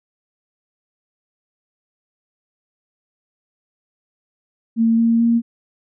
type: tone with pitch steps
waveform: sine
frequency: 227.5 / 230.1 / 232.8 Hz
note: A#3 / A#3 / A#3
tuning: -42 / -22 / -2 cents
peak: -12 dBFS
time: 4.76-5.42 s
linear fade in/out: 50 ms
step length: 220 ms
effects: none